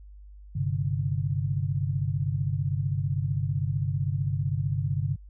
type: chord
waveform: sine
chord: G suspended fourth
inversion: none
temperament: equal with one note detuned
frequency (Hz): 98 / 131.27 / 146.83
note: G2 / C3 / D3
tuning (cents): 0 / +6 / 0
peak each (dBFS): -29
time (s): 0.55-5.16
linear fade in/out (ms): 10
effects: added 50 Hz sine -44 dBFS peak until 5.29 s